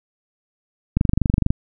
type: click train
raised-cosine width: 5 ms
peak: -4 dBFS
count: 14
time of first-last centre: 0.97-1.505 s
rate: 24.3 Hz
effects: none